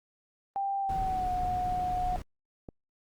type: tone with pitch glide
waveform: sine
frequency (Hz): 790 to 728.6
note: G5 to F#5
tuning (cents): +13 to -27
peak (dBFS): -28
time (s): 0.56-2.16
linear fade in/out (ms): 0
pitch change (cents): -140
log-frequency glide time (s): 0.8-1.31
type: noise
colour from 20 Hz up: brown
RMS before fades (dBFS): -37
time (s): 0.89-2.22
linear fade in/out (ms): 2
type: click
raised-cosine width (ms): 2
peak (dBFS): -28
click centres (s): 2.688
effects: Opus 32 kbps